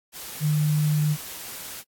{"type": "tone in noise", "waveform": "sine", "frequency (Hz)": 151.3, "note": "D#3", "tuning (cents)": -48, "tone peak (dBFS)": -19, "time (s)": [0.4, 1.17], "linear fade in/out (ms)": 50, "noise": "white", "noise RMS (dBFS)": -37, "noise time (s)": [0.12, 1.84], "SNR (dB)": 15, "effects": ["AAC 64 kbps"]}